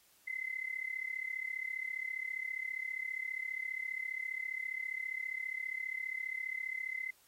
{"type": "tone with amplitude modulation", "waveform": "sine", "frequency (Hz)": 2053, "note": "C7", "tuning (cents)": -33, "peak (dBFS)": -33, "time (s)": [0.27, 7.11], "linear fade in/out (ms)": 10, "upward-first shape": "sine", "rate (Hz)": 34.9, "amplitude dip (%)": 85, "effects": ["white hiss -67 dBFS RMS until 7.27 s", "AAC 48 kbps"]}